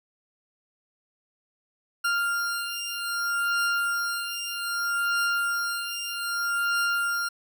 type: beating tone pair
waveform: 40% pulse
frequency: 1396.9 / 1397.53 Hz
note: F6 / F6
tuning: 0 / +1 cents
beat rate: 0.63 Hz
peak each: -27 / -28 dBFS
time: 2.04-7.29 s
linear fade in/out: 10 ms
effects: none